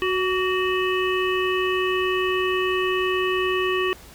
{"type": "harmonic tone with a mistuned harmonic", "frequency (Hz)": 370, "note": "F#4", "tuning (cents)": 0, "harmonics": [1, 3, 5, 7, 8], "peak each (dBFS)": [-22, -27, -29, -30, -31], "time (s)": [0.02, 3.93], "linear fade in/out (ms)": 0, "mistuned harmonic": 3, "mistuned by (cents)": 41, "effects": ["added 60 Hz sine -49 dBFS peak until 4.14 s", "pink hiss -46 dBFS RMS until 4.14 s"]}